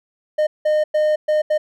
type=tone bursts at uneven times; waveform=triangle; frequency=611 Hz; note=D#5; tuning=32 cents flat; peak=-12 dBFS; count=5; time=0.38-0.47 / 0.65-0.84 / 0.94-1.16 / 1.28-1.42 / 1.5-1.58 s; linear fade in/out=10 ms; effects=none